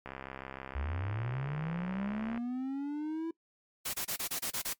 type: click train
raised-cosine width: 0.5 ms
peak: -26 dBFS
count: 155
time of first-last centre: 0.06-2.376 s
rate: 66.5 Hz
type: linear sweep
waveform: triangle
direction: up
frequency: 65.41 to 332.7 Hz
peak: -31 dBFS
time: 0.75-3.31 s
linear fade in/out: 5 ms
type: noise bursts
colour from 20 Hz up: white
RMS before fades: -35 dBFS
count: 8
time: 3.85-4.734 s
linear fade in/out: 10 ms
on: 86 ms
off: 28 ms
effects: noise-tail reverb RT60 0.1 s tail -21 dB re dry + MP3 96 kbps

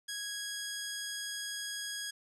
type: tone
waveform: 10% pulse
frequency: 1656 Hz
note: G#6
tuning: 5 cents flat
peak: -28 dBFS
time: 0.08-2.11 s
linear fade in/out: 10 ms
effects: low-pass 11000 Hz 12 dB/octave

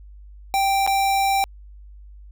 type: tone with dropouts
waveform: square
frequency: 784 Hz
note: G5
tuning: in tune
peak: -18 dBFS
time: 0.54-1.44 s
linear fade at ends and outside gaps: 0 ms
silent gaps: 0.865-0.875 s
effects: added 50 Hz sine -40 dBFS peak until 2.31 s

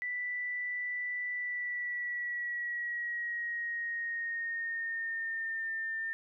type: tone with pitch glide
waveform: sine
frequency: 1975.5 to 1801.1 Hz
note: B6 to A6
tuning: 0 to +40 cents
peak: -33 dBFS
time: 0.02-6.13 s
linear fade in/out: 0 ms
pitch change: -160 cents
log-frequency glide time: 1.33-5.71 s
effects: none

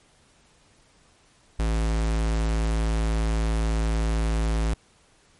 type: tone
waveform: square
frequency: 54.9 Hz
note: A1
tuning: 3 cents flat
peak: -22 dBFS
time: 1.59-4.74 s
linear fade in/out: 5 ms
effects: pink hiss -59 dBFS RMS until 5.39 s + MP3 48 kbps

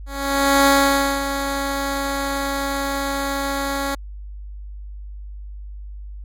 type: tone with ADSR envelope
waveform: 10% pulse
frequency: 277.2 Hz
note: C#4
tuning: in tune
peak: -3 dBFS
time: 0.06-3.95 s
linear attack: 600 ms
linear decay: 540 ms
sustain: -10 dB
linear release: 6 ms
effects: added 50 Hz sine -31 dBFS peak until 6.24 s + MP3 64 kbps

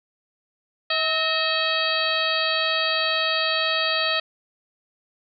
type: harmonic tone with a mistuned harmonic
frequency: 643 Hz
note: E5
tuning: 43 cents flat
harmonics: 1 / 2 / 3 / 4 / 5 / 6 / 7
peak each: -28 / -28 / -28 / -28 / -28 / -28 / -28 dBFS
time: 0.9-4.2 s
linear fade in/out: 5 ms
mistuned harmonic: 3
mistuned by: -71 cents
effects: none

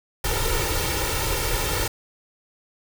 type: noise with comb filter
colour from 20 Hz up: pink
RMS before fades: -24 dBFS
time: 0.24-1.88 s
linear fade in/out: 5 ms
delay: 2.2 ms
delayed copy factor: +0.85
effects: none

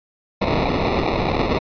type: noise with sample-and-hold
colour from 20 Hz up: blue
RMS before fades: -20 dBFS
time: 0.41-1.59 s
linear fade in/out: 10 ms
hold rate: 1575 Hz
effects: resampled to 11025 Hz

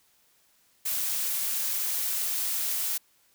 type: noise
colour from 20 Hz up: blue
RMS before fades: -29 dBFS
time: 0.85-2.98 s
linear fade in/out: 10 ms
effects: white hiss -65 dBFS RMS until 3.34 s

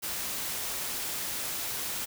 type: noise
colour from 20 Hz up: white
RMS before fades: -34 dBFS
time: 0.02-2.06 s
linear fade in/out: 20 ms
effects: none

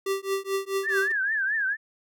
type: tone with tremolo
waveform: square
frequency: 390 Hz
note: G4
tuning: 9 cents flat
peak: -23 dBFS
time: 0.06-1.12 s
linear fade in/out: 5 ms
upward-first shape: triangle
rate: 4.6 Hz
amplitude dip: 100%
type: tone with vibrato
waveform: sine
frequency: 1661.2 Hz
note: G#6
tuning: in tune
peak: -23 dBFS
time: 0.83-1.77 s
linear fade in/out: 50 ms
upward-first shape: triangle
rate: 4.5 Hz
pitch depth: 170 cents each way
effects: none

